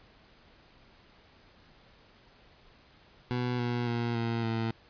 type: tone with pitch steps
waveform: 20% pulse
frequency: 123.47 / 120.86 / 118.3 / 115.8 / 113.35 Hz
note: B2 / B2 / A#2 / A#2 / A#2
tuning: 0 / -37 / +26 / -11 / -48 cents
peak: -24 dBFS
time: 3.31-4.71 s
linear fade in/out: 0 ms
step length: 280 ms
effects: pink hiss -59 dBFS RMS until 4.89 s + resampled to 11025 Hz